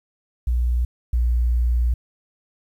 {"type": "tone pair in turn", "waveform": "sine", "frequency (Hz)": [60.4, 59.88], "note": ["B1", "A#1"], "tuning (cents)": [-38, 47], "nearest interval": "unison", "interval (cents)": 15, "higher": "first", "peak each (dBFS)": [-17, -16], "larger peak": "second", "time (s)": [[0.47, 0.85], [1.13, 1.94]], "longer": "second", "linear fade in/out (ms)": 5, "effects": ["9-bit"]}